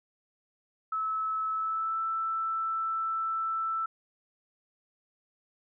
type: tone with pitch glide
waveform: sine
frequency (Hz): 1300 to 1325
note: E6 to E6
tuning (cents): -24 to +9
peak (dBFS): -28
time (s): 0.92-3.86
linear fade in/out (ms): 5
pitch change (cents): +33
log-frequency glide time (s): 1.51-2.01
effects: none